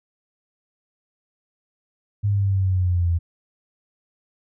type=linear sweep; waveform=sine; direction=down; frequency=103.3 to 83.6 Hz; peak=-17 dBFS; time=2.23-3.19 s; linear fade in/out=20 ms; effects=none